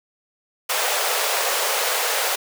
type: high-pass noise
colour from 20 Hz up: pink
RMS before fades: -22 dBFS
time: 0.69-2.36 s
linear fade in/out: 10 ms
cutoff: 450 Hz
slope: 48 dB/octave
effects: none